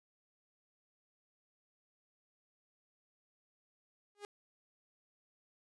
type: tone with exponential growth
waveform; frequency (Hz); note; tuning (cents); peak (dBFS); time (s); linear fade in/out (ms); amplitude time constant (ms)
sawtooth; 410.1; G#4; -22; -36; 4.15-4.25; 1; 21
effects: resampled to 24000 Hz